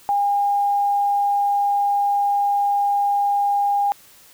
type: tone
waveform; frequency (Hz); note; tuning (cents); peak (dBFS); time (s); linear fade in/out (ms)
sine; 810; G#5; -43; -16; 0.09-3.92; 0
effects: white hiss -49 dBFS RMS until 4.33 s